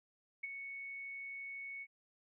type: tone with ADSR envelope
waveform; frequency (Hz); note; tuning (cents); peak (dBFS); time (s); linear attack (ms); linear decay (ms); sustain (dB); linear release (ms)
sine; 2217; C#7; 0; -36; 0.43-1.87; 10; 21; -7; 51
effects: none